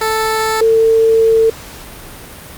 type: tone pair in turn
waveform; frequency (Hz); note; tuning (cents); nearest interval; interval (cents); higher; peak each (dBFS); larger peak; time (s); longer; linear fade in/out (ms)
15% pulse / sine; 440 / 449.2; A4 / A4; 0 / +36; unison; 36; second; -7; neither; 0.01-0.61 / 0.61-1.5; second; 5
effects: pink hiss -33 dBFS RMS until 2.57 s + Opus 48 kbps